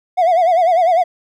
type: tone with vibrato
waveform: triangle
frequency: 696 Hz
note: F5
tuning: 6 cents flat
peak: -7 dBFS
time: 0.17-1.04 s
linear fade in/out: 20 ms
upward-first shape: sine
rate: 10 Hz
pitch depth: 120 cents each way
effects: tanh soft clip ceiling -5 dBFS